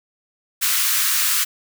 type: high-pass noise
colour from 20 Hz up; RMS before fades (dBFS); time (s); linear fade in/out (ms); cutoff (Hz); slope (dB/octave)
white; -19; 0.61-1.45; 20; 1100; 48
effects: none